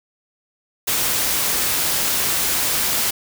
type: noise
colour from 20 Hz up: white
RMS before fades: -20 dBFS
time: 0.87-3.11 s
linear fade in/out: 10 ms
effects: none